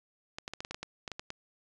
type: clicks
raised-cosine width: 0.2 ms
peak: -21 dBFS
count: 12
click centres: 0.385 / 0.479 / 0.536 / 0.605 / 0.649 / 0.71 / 0.745 / 0.83 / 1.078 / 1.117 / 1.195 / 1.304 s
effects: resampled to 22050 Hz